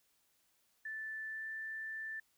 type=tone with pitch glide; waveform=sine; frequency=1758 to 1768.2 Hz; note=A6 to A6; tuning=-2 to +8 cents; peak=-40 dBFS; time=0.85-2.2 s; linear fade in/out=5 ms; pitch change=+10 cents; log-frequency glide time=1.27-1.48 s; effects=white hiss -75 dBFS RMS until 2.37 s